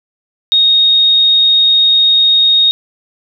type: tone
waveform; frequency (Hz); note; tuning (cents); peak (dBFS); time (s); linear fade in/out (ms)
sine; 3728; A#7; -1; -6; 0.52-2.71; 0
effects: none